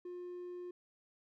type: tone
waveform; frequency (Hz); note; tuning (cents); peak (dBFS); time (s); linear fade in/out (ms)
triangle; 356; F4; +33; -40; 0.05-0.71; 5
effects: tanh soft clip ceiling -36 dBFS